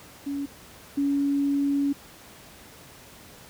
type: tone pair in turn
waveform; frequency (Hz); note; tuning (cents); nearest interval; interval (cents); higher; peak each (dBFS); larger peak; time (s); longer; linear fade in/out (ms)
sine; 281.6 / 281.6; C#4 / C#4; +27 / +27; unison; 0; neither; -27 / -21; second; 0.26-0.46 / 0.97-1.93; second; 10
effects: pink hiss -48 dBFS RMS until 3.49 s + high-pass 60 Hz 12 dB/octave